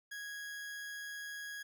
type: tone with amplitude modulation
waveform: 40% pulse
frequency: 1656 Hz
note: G#6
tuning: 5 cents flat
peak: -40 dBFS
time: 0.11-1.63 s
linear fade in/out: 10 ms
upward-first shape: sine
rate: 155 Hz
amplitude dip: 25%
effects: none